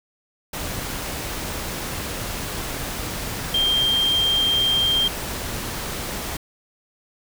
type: tone in noise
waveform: sine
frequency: 3183 Hz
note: G7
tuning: 26 cents sharp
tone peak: -17 dBFS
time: 3.54-5.08 s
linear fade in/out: 5 ms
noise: pink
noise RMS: -29 dBFS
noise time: 0.53-6.37 s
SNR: +9 dB
effects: none